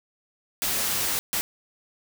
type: noise bursts at uneven times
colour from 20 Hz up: white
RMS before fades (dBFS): -26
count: 2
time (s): 0.62-1.19 / 1.33-1.41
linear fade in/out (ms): 0
effects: none